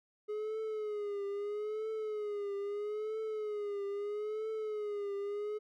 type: tone with vibrato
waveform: triangle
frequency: 419.2 Hz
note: G#4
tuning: 16 cents sharp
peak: -33 dBFS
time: 0.28-5.59 s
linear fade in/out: 20 ms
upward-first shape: triangle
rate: 0.77 Hz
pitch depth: 89 cents each way
effects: none